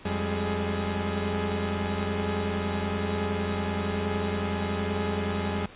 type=tone cluster; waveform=sawtooth; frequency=88.2 / 199.9 / 210.6 / 422.3 Hz; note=F2 / G3 / G#3 / G#4; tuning=+18 / +34 / +24 / +29 cents; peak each=-27 / -27 / -33 / -29 dBFS; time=0.05-5.66 s; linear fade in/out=5 ms; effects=pink hiss -48 dBFS RMS until 5.75 s + resampled to 8000 Hz